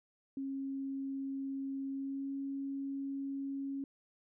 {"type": "tone with pitch glide", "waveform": "sine", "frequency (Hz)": [271.7, 274.9], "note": ["C#4", "C#4"], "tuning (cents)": [-35, -14], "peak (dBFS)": -36, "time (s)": [0.37, 3.84], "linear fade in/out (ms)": 2, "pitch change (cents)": 21, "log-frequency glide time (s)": [1.9, 2.33], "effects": []}